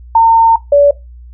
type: tone pair in turn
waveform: sine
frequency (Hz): 910 / 573.3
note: A#5 / D5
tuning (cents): -42 / -42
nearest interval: minor sixth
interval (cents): 800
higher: first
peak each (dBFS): -3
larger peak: neither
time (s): 0.15-0.56 / 0.72-0.91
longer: first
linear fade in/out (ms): 5
effects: noise-tail reverb RT60 0.2 s tail -19 dB re dry + added 60 Hz sine -31 dBFS peak until 1.33 s